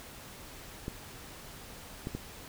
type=clicks; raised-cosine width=3 ms; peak=-22 dBFS; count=3; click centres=0.881 / 2.071 / 2.15 s; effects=pink hiss -48 dBFS RMS until 2.48 s